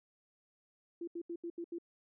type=tone bursts; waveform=sine; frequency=340.8 Hz; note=F4; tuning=42 cents flat; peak=-38 dBFS; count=6; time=1.01-1.785 s; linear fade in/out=5 ms; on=65 ms; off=77 ms; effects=none